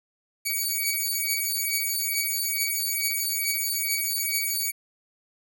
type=beating tone pair; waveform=5% pulse; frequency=2259 / 2261.3 Hz; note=C#7 / C#7; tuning=+32 / +34 cents; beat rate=2.3 Hz; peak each=-18 dBFS; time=0.45-4.72 s; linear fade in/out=20 ms; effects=none